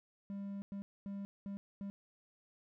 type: tone bursts at uneven times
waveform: triangle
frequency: 199 Hz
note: G3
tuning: 26 cents sharp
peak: -38 dBFS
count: 5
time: 0.3-0.62 / 0.72-0.82 / 1.06-1.25 / 1.46-1.57 / 1.81-1.9 s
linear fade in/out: 0 ms
effects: none